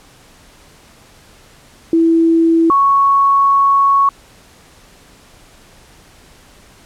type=tone pair in turn; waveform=sine; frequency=329.6 / 1108.6 Hz; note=E4 / C#6; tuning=0 / 0 cents; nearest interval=octave + major sixth; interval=2100 cents; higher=second; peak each=-8 dBFS; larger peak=neither; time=1.93-2.7 / 2.7-4.09 s; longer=second; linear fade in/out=2 ms; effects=pink hiss -45 dBFS RMS until 6.85 s + low-pass 11000 Hz 12 dB/octave